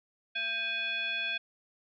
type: tone with frequency modulation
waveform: sine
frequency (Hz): 2489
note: D#7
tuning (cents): 0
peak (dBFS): -30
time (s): 0.35-1.38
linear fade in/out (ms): 10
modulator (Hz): 905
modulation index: 1.1
effects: none